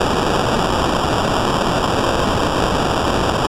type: noise with sample-and-hold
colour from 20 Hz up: white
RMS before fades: -17 dBFS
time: 0-3.47 s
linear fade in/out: 10 ms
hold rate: 2100 Hz
effects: low-pass 7000 Hz 12 dB/octave